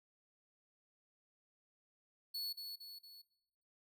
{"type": "tone with echo", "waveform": "45% pulse", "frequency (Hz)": 4408, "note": "C#8", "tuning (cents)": -11, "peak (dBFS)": -39, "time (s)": [2.34, 2.53], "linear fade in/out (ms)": 10, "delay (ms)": 230, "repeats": 3, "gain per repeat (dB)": -5, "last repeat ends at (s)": 3.22, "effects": ["noise-tail reverb RT60 1.0 s tail -20 dB re dry"]}